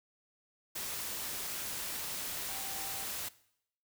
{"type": "tone in noise", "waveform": "sine", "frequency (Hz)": 779, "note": "G5", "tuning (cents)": -11, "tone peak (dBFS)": -48, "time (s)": [2.49, 3.05], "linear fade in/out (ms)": 10, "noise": "white", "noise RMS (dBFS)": -39, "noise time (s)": [0.75, 3.29], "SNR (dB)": -12, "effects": ["noise-tail reverb RT60 0.7 s tail -19 dB re dry"]}